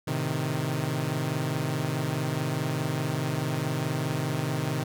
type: chord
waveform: sawtooth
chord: A diminished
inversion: none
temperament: equal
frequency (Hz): 110 / 130.81 / 155.56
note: A2 / C3 / Eb3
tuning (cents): 0 / 0 / 0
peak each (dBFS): -32 / -26 / -26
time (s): 0.07-4.84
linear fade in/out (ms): 10
effects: none

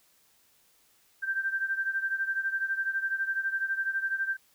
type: beating tone pair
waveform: sine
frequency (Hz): 1568 / 1580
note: G6 / G6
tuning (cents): 0 / +13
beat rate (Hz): 12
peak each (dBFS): -29 / -33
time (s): 1.22-4.37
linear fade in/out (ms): 20
effects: white hiss -65 dBFS RMS until 4.54 s

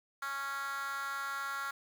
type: tone with high-pass filter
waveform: 10% pulse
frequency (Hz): 276.3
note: C#4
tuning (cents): -6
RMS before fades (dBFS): -38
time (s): 0.22-1.71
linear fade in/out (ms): 5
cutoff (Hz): 1300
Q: 4.2
effects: 9-bit

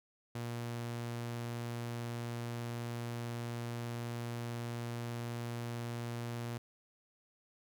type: tone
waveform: sawtooth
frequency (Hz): 118.4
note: A#2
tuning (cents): +27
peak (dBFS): -34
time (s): 0.35-6.58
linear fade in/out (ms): 5
effects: none

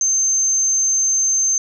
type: tone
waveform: sine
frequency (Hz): 6280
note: G8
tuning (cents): +2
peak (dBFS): -14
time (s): 0.01-1.58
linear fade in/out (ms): 2
effects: none

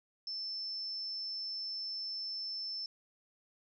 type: tone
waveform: sine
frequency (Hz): 5300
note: E8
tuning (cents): +9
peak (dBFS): -37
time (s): 0.27-2.86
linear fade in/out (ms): 2
effects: none

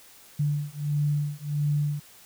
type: beating tone pair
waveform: sine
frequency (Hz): 146.1 / 147.6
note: D3 / D3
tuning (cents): -9 / +9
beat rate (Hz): 1.5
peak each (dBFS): -27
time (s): 0.39-2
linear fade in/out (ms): 10
effects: white hiss -52 dBFS RMS until 2.25 s

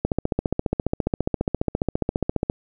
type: click train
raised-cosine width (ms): 2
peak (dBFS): -7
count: 37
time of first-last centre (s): 0.05-2.499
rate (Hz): 14.7
effects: none

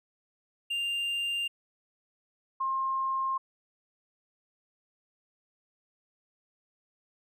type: tone pair in turn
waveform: triangle / sine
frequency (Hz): 2794 / 1063.9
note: F7 / C6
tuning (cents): 0 / +29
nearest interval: octave + perfect fourth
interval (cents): 1671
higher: first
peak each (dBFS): -27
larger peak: neither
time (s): 0.7-1.48 / 2.6-3.38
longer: neither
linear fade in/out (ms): 10
effects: none

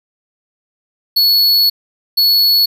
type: tone bursts at uneven times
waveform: square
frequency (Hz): 4396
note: C#8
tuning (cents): -15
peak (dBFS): -9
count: 2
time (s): 1.16-1.7 / 2.17-2.66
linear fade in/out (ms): 10
effects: none

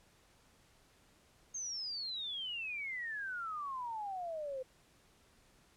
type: exponential sweep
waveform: sine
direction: down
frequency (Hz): 6480 to 508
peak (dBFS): -38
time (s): 1.54-4.63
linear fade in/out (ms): 10
effects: pink hiss -67 dBFS RMS until 5.76 s + low-pass 11000 Hz 12 dB/octave

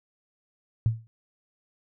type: tone with exponential decay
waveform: sine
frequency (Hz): 112.4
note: A2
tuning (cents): +37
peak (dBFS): -16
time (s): 0.86-1.07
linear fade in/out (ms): 0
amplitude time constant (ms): 44
effects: none

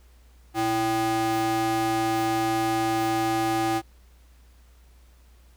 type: ring-modulated tone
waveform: square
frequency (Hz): 224.7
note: A3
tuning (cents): +37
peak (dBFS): -20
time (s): 0.54-3.82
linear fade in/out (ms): 50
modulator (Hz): 556
effects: added 60 Hz sine -51 dBFS peak until 5.56 s + pink hiss -62 dBFS RMS until 5.56 s

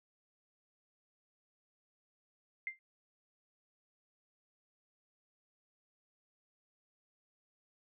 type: tone with exponential decay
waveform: sine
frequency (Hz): 2093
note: C7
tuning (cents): 0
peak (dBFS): -32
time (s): 2.67-2.79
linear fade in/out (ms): 1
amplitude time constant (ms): 24
effects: none

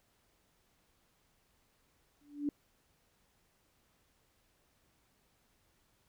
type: tone with exponential growth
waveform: sine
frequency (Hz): 290.3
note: D4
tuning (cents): -20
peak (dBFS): -28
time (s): 2.21-2.49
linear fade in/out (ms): 2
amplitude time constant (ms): 60
effects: pink hiss -73 dBFS RMS until 6.08 s

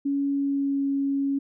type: tone with pitch glide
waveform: sine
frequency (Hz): 280 to 276.9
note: C#4 to C#4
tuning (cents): +18 to -2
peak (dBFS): -22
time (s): 0.05-1.39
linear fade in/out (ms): 10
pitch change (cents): -20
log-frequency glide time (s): 0.29-0.86
effects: none

